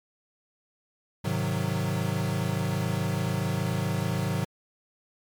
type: chord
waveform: square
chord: Ab dominant seventh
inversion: none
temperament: equal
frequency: 103.83 / 130.81 / 155.56 / 185 Hz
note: Ab2 / C3 / Eb3 / Gb3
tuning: 0 / 0 / 0 / 0 cents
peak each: -32 dBFS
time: 1.24-4.45 s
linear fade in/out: 10 ms
effects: MP3 96 kbps